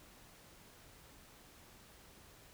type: silence
effects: pink hiss -60 dBFS RMS until 2.53 s